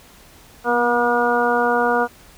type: harmonic tone with a mistuned harmonic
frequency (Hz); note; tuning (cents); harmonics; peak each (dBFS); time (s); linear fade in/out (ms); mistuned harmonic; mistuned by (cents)
240; B3; -49; 1 / 2 / 3 / 4 / 5 / 6; -25 / -20 / -21 / -23 / -25 / -22; 0.64-2.08; 50; 1; +24
effects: pink hiss -47 dBFS RMS until 2.37 s